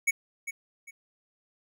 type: tone with echo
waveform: square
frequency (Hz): 2228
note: C#7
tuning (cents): +8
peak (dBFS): -22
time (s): 0.07-0.11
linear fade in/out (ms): 10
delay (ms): 400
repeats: 2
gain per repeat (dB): -11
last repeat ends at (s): 0.91
effects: none